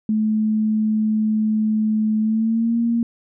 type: tone with pitch glide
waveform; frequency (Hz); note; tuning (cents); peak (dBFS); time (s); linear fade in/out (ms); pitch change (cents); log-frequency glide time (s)
sine; 216.2 to 233.1; A3 to A#3; -30 to 0; -16; 0.09-3.03; 2; +130; 2.2-2.77
effects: none